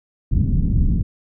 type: low-pass noise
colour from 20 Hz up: pink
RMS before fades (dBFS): -17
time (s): 0.31-1.03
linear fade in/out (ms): 10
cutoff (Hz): 210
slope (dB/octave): 24
effects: none